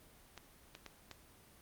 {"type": "clicks", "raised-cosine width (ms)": 0.2, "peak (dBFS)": -30, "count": 4, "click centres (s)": [0.377, 0.751, 0.863, 1.113], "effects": ["pink hiss -62 dBFS RMS until 1.61 s", "Opus 24 kbps"]}